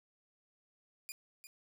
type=tone with echo; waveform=10% pulse; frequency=2432 Hz; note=D#7; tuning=40 cents flat; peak=-33 dBFS; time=1.09-1.12 s; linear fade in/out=0 ms; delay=350 ms; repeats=1; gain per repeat=-9 dB; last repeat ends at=1.47 s; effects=none